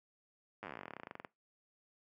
slowing click train, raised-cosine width 0.5 ms, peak -29 dBFS, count 27, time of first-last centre 0.63-1.248 s, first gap 9 ms, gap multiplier 1.07, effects noise-tail reverb RT60 0.2 s tail -21 dB re dry + high-pass 150 Hz 12 dB/octave

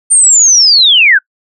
sine linear sweep, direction down, 8960 to 1444 Hz, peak -3 dBFS, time 0.1-1.19 s, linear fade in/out 20 ms, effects noise-tail reverb RT60 0.1 s tail -26 dB re dry

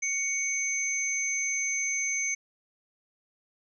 sine tone pair together, 2231 / 6227 Hz, C#7 / G8, +11 / -12 cents, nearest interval octave + tritone, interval 1777 cents, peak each -30 / -29 dBFS, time 0.02-2.35 s, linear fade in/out 10 ms, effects none

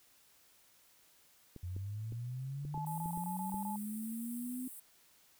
clicks, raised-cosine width 3 ms, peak -35 dBFS, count 9, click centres 1.563 / 1.765 / 2.123 / 2.651 / 2.746 / 2.777 / 3.059 / 3.175 / 3.543 s
sine linear sweep, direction up, 87 to 256.9 Hz, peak -38 dBFS, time 1.63-4.68 s, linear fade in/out 5 ms
sine tone bursts, 862 Hz, A5, 36 cents flat, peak -39 dBFS, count 8, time 2.74-3.76 s, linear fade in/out 2 ms, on 110 ms, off 20 ms
pink high-pass noise, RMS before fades -50 dBFS, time 2.86-4.8 s, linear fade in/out 5 ms, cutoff 8100 Hz, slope 96 dB/octave
effects white hiss -66 dBFS RMS until 5.39 s

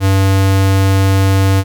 square tone, 96.7 Hz, G2, 23 cents flat, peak -9 dBFS, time 0-1.64 s, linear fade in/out 50 ms, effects none

